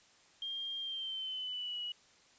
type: tone with pitch glide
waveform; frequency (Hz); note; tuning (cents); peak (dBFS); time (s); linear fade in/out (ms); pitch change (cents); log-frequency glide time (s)
sine; 3205 to 2922; G7 to F#7; +38 to -22; -37; 0.42-1.92; 2; -160; 0.79-1.79
effects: white hiss -64 dBFS RMS until 2.38 s + resampled to 16000 Hz